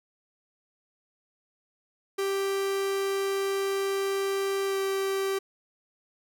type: tone with pitch glide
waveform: 45% pulse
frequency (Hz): 391.8 to 388.9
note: G4 to G4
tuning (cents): -1 to -14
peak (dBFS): -26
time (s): 2.18-5.39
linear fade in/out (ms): 10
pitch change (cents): -13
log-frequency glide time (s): 4.66-4.77
effects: none